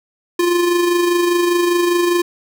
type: tone with amplitude modulation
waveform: square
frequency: 349.2 Hz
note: F4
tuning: in tune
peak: -12 dBFS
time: 0.39-2.22 s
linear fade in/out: 5 ms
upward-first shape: sine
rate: 25 Hz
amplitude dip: 40%
effects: none